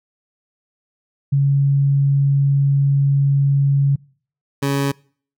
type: tone pair in turn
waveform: sine / 20% pulse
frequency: 139.5 / 139.5 Hz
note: C#3 / C#3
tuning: +11 / +11 cents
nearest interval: unison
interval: 0 cents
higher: neither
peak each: -12 dBFS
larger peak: neither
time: 1.32-3.96 / 4.62-4.92 s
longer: first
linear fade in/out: 10 ms
effects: noise-tail reverb RT60 0.5 s tail -25 dB re dry